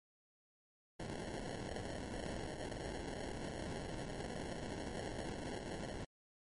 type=noise with sample-and-hold; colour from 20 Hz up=white; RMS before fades=-44 dBFS; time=0.99-6.05 s; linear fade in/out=10 ms; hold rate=1225 Hz; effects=MP3 48 kbps